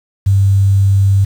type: tone with quantisation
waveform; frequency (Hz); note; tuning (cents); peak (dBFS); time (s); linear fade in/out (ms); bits
sine; 98; G2; 0; -7; 0.26-1.25; 10; 6
effects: none